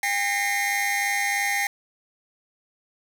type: tone cluster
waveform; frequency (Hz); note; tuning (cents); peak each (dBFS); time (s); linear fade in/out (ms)
45% pulse; 803 / 1843 / 2047 / 2150; G5 / A#6 / C7 / C7; +41 / -20 / -38 / +47; -28; 0.03-1.67; 2
effects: none